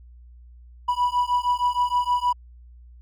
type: beating tone pair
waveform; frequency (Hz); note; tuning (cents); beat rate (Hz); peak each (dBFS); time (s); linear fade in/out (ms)
triangle; 978 / 984.4; B5 / B5; -17 / -6; 6.4; -21; 0.88-2.33; 10
effects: added 60 Hz sine -44 dBFS peak until 3.01 s